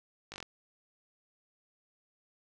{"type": "slowing click train", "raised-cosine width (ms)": 0.2, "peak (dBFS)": -25, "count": 6, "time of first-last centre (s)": [0.32, 0.427], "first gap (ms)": 19, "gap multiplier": 1.06, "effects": []}